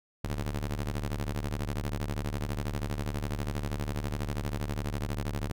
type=ring-modulated tone; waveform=sawtooth; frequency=73.5 Hz; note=D2; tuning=2 cents sharp; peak=-24 dBFS; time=0.24-5.52 s; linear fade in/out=5 ms; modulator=30.6 Hz; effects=none